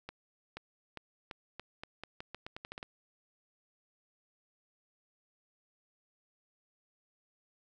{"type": "accelerating click train", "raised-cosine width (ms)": 0.3, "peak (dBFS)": -26, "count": 15, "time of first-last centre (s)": [0.09, 2.829], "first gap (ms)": 480, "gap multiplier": 0.84, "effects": []}